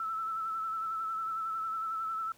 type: tone with vibrato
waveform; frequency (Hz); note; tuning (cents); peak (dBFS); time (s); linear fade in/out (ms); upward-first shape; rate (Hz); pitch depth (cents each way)
sine; 1318.5; E6; 0; -32; 0-2.32; 2; sine; 11; 31
effects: pink hiss -61 dBFS RMS until 2.37 s + high-pass 100 Hz 12 dB/octave